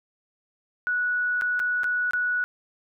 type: tone with dropouts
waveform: sine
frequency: 1470 Hz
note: F#6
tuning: 12 cents flat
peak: -22 dBFS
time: 0.87-2.44 s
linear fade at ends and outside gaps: 0 ms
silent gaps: 1.412-1.42 / 1.594-1.6 / 1.834-1.842 / 2.109-2.134 s
effects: none